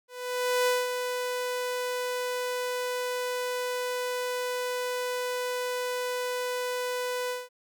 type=tone with ADSR envelope; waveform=sawtooth; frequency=497.2 Hz; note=B4; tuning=12 cents sharp; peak=-18 dBFS; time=0.08-7.49 s; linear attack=590 ms; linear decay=200 ms; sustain=-7 dB; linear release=190 ms; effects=none